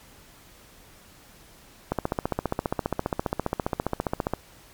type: click train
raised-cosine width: 1 ms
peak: -10 dBFS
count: 37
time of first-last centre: 1.92-4.336 s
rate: 14.9 Hz
effects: pink hiss -52 dBFS RMS until 4.73 s + MP3 96 kbps